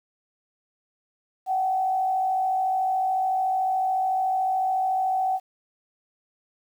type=tone with frequency modulation; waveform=sine; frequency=756 Hz; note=F#5; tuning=37 cents sharp; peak=-21 dBFS; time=1.46-5.4 s; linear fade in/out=50 ms; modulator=53.8 Hz; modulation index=0.4; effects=9-bit